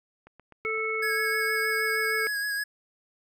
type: click train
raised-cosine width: 0.5 ms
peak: -34 dBFS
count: 5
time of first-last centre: 0.27-0.776 s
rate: 7.9 Hz
type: harmonic tone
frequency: 440 Hz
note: A4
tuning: in tune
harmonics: 1 / 3 / 5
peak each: -31 / -34 / -29 dBFS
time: 0.65-2.27 s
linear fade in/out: 0 ms
type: tone with vibrato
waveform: square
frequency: 1661.2 Hz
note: G#6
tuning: in tune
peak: -28 dBFS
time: 1.02-2.64 s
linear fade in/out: 10 ms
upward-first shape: sine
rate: 6.4 Hz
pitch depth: 26 cents each way
effects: none